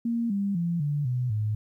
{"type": "tone with pitch steps", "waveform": "sine", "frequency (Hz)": [233.1, 199.44, 170.64, 146, 124.92, 106.88], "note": ["A#3", "G3", "F3", "D3", "B2", "A2"], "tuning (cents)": [0, 30, -40, -10, 20, -50], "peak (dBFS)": -24, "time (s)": [0.05, 1.55], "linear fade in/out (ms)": 5, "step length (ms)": 250, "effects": ["11-bit"]}